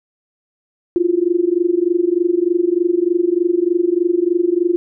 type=tone with amplitude modulation; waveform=sine; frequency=349.2 Hz; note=F4; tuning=in tune; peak=-9 dBFS; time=0.96-4.76 s; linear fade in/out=0 ms; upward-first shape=sine; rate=23.3 Hz; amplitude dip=90%; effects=none